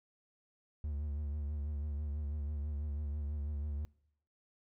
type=tone with vibrato; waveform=triangle; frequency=73.42 Hz; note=D2; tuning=in tune; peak=-33 dBFS; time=0.84-3.85 s; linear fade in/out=0 ms; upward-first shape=triangle; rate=6.1 Hz; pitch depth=71 cents each way; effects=noise-tail reverb RT60 0.7 s tail -24 dB re dry